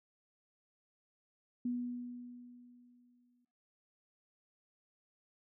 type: tone with exponential decay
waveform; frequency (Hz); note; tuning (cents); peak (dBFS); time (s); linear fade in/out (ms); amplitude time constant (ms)
sine; 244.4; B3; -18; -32; 1.65-3.45; 5; 390
effects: noise-tail reverb RT60 1.0 s tail -22 dB re dry